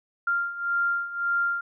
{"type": "beating tone pair", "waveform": "sine", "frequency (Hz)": [1392, 1393.8], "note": ["F6", "F6"], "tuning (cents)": [-6, -4], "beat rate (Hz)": 1.8, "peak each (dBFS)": [-29, -25], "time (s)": [0.27, 1.61], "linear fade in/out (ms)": 5, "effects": []}